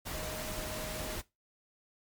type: tone in noise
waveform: sine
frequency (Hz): 622.3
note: D#5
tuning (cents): 0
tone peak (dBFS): -43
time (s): 0.13-1.15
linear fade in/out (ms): 20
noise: pink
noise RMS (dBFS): -39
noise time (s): 0.05-1.22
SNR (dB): -7
effects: noise-tail reverb RT60 0.2 s tail -18 dB re dry + MP3 96 kbps